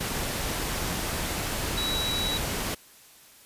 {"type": "tone in noise", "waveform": "sine", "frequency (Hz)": 3900, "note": "B7", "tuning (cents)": -23, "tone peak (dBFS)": -28, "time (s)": [1.77, 2.38], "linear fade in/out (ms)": 10, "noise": "pink", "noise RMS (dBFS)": -30, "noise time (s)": [0, 2.75], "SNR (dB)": -1, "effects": ["white hiss -53 dBFS RMS until 3.45 s", "resampled to 32000 Hz"]}